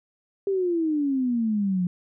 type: exponential sweep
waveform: sine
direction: down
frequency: 400 to 174.9 Hz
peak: -21 dBFS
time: 0.47-1.87 s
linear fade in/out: 2 ms
effects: none